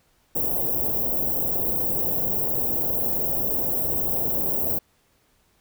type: band-stop noise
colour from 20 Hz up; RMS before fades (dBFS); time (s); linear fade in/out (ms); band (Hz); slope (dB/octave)
white; -24; 0.35-4.79; 10; 670 to 16000; 24
effects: pink hiss -64 dBFS RMS until 5.6 s